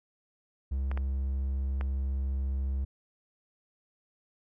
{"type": "tone", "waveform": "triangle", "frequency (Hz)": 67.2, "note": "C2", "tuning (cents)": 47, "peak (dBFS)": -26, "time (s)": [0.71, 2.85], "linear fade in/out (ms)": 10}
{"type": "clicks", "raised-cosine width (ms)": 0.5, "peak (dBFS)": -23, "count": 3, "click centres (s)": [0.915, 0.975, 1.811]}
{"effects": []}